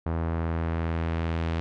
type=tone with low-pass filter sweep; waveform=sawtooth; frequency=82.41 Hz; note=E2; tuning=in tune; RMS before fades=-28 dBFS; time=0.06-1.6 s; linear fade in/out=0 ms; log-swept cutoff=1200 to 3300 Hz; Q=0.98; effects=none